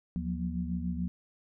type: tone cluster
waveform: sine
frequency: 76.2 / 175.7 / 182.6 / 238.3 Hz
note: D#2 / F3 / F#3 / A#3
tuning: -36 / +11 / -23 / +38 cents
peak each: -37 / -34 / -37 / -38 dBFS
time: 0.16-1.08 s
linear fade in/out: 0 ms
effects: none